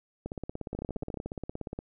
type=two click trains; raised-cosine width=2 ms; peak=-22 / -22 dBFS; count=27 / 7; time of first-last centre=0.26-1.789 / 0.75-1.173 s; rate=17 / 14.2 Hz; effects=none